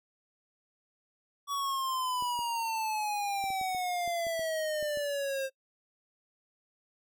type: exponential sweep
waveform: square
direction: down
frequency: 1139 to 530 Hz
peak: -31 dBFS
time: 1.47-5.5 s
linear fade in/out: 50 ms
type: clicks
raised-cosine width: 2 ms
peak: -34 dBFS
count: 11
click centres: 2.224 / 2.391 / 3.44 / 3.504 / 3.613 / 3.748 / 4.077 / 4.268 / 4.394 / 4.827 / 4.973 s
effects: noise-tail reverb RT60 0.1 s tail -23 dB re dry